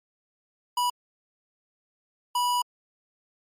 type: tone bursts at uneven times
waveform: square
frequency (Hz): 979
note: B5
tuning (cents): -15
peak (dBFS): -23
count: 2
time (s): 0.77-0.9 / 2.35-2.62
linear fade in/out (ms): 5
effects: MP3 64 kbps